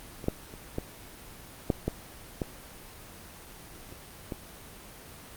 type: clicks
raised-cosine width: 2 ms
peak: -25 / -12 / -29 / -16 / -10 / -14 / -15 / -30 / -20 dBFS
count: 9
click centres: 0.242 / 0.284 / 0.539 / 0.784 / 1.702 / 1.88 / 2.418 / 3.924 / 4.322 s
effects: pink hiss -47 dBFS RMS until 5.36 s + Opus 24 kbps